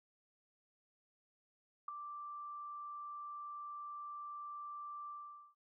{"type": "tone with ADSR envelope", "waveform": "sine", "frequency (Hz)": 1174.7, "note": "D6", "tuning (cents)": 0, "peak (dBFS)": -35, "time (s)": [1.88, 5.55], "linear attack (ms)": 5, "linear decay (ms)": 6, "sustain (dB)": -9, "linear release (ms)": 460, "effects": []}